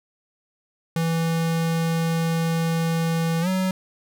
square tone with pitch glide, 164.81 to 187.14 Hz, E3 to F#3, 0 to +20 cents, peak -21 dBFS, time 0.96-3.71 s, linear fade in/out 2 ms, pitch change +220 cents, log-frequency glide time 3.41-3.48 s, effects none

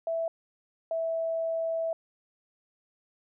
sine tone pair in turn, 659.3 / 655.7 Hz, E5 / E5, 0 / -9 cents, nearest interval unison, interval 9 cents, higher first, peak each -27 dBFS, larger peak neither, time 0.07-0.28 / 0.91-1.93 s, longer second, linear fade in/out 2 ms, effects none

